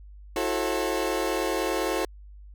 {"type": "chord", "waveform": "30% pulse", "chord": "F# half-diminished seventh", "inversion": "third", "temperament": "equal with one note detuned", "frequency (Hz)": [329.6, 370, 440, 536.1], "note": ["E4", "F#4", "A4", "C5"], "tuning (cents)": [0, 0, 0, 42], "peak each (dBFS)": -28, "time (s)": [0.36, 2.05], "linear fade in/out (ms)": 2, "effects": ["added 50 Hz sine -43 dBFS peak until 2.54 s"]}